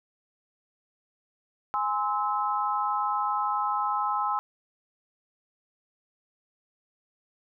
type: chord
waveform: sine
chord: Ab augmented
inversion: none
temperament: just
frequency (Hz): 830.6 / 1038.3 / 1297.8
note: Ab5 / C6 / E6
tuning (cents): 0 / -14 / -27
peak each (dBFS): -29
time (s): 1.74-4.39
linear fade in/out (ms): 0
effects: none